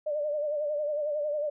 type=tone with vibrato; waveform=sine; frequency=595 Hz; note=D5; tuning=22 cents sharp; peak=-27 dBFS; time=0.06-1.5 s; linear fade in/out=10 ms; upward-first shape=sine; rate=11 Hz; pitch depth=57 cents each way; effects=none